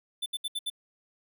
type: tone bursts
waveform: square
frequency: 3528 Hz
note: A7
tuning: 4 cents sharp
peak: -30 dBFS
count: 5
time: 0.22-0.701 s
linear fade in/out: 10 ms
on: 41 ms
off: 69 ms
effects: none